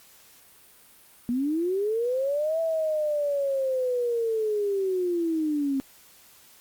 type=linear two-way sweep; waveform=sine; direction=up then down; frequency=233.1 to 659.3 to 265.9 Hz; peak=-23 dBFS; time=1.29-5.8 s; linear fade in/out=0 ms; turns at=2.6 s; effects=white hiss -54 dBFS RMS until 6.6 s + Opus 48 kbps